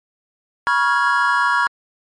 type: chord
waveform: triangle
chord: C# dominant seventh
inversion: third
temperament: equal with one note detuned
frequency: 969.1 / 1108.7 / 1396.9 / 1661.2 Hz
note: B5 / C#6 / E#6 / G#6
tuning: -33 / 0 / 0 / 0 cents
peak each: -18 dBFS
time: 0.67-1.67 s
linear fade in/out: 0 ms
effects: MP3 48 kbps